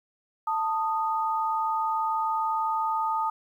sine tone pair together, 887 / 1240.1 Hz, A5 / D#6, +14 / -6 cents, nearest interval tritone, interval 580 cents, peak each -26 / -28 dBFS, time 0.47-3.3 s, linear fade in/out 5 ms, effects 10-bit

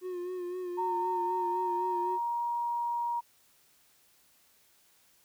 triangle tone with vibrato, 360 Hz, F#4, 47 cents flat, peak -32 dBFS, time 0.01-2.19 s, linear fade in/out 50 ms, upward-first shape sine, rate 3.9 Hz, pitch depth 39 cents each way
sine tone with pitch glide, 919 to 947 Hz, A#5 to A#5, -25 to +27 cents, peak -29 dBFS, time 0.77-3.21 s, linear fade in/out 20 ms, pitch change +52 cents, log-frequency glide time 1.2-2.45 s
effects white hiss -65 dBFS RMS until 5.24 s

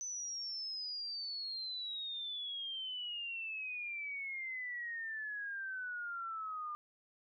sine exponential sweep, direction down, 6090 to 1200 Hz, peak -39 dBFS, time 0.01-6.75 s, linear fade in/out 0 ms, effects none

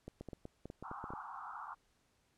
clicks, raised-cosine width 2 ms, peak -32 dBFS, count 12, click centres 0.08 / 0.21 / 0.287 / 0.332 / 0.454 / 0.656 / 0.701 / 0.826 / 0.914 / 1.041 / 1.105 / 1.136 s
white band-pass noise, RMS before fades -47 dBFS, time 0.83-1.75 s, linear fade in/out 20 ms, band 760 to 1400 Hz, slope 96 dB/octave
effects pink hiss -75 dBFS RMS until 2.37 s + low-pass 10000 Hz 12 dB/octave

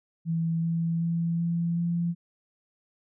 sine tone with pitch steps, 164.81 / 166.34 / 167.88 / 169.44 / 171.02 Hz, E3 / E3 / E3 / E3 / F3, 0 / +16 / +32 / +48 / -36 cents, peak -24 dBFS, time 0.25-2.15 s, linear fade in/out 50 ms, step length 380 ms, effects none

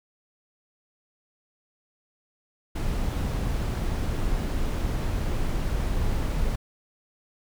brown noise, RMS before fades -26 dBFS, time 2.75-6.56 s, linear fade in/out 10 ms, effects none

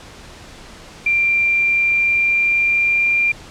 sine tone with pitch glide, 2371 to 2386 Hz, D7 to D7, +16 to +27 cents, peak -13 dBFS, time 1.06-3.32 s, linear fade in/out 5 ms, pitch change +11 cents, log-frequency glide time 1.38-3.14 s, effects pink hiss -39 dBFS RMS until 3.5 s + low-pass 7000 Hz 12 dB/octave

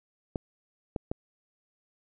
clicks, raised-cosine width 2 ms, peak -17 dBFS, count 3, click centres 0.358 / 0.962 / 1.115 s, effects none

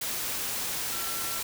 sine tone in noise, 1350 Hz, E6, 41 cents sharp, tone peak -41 dBFS, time 0.92-1.4 s, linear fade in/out 5 ms, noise white, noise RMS -32 dBFS, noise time 0.01-1.43 s, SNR -12 dB, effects none

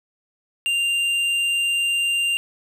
triangle tone with hard clipping, 2788 Hz, F7, 4 cents flat, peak -20 dBFS, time 0.66-2.37 s, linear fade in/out 0 ms, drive 10 dB, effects none

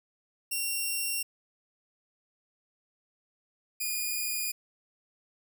5% pulse tone pair in turn, 2746 / 2446 Hz, F7 / D#7, -30 / -30 cents, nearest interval major second, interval 200 cents, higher first, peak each -20 dBFS, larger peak neither, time 0.51-1.23 / 3.8-4.52 s, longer neither, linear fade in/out 10 ms, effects none

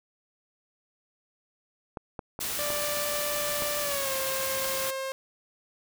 clicks, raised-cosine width 1 ms, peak -21 dBFS, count 5, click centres 1.972 / 2.192 / 2.391 / 2.704 / 3.622 s
white noise, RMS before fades -32 dBFS, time 2.4-4.91 s, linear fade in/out 10 ms
sawtooth tone with pitch glide, 588 to 533 Hz, D5 to C5, +2 to +32 cents, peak -27 dBFS, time 2.59-5.12 s, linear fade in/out 0 ms, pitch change -170 cents, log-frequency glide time 3.8-4.14 s
effects none

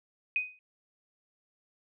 sine tone with exponential decay, 2500 Hz, D#7, 8 cents sharp, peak -23 dBFS, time 0.36-0.59 s, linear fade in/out 1 ms, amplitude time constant 50 ms, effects none

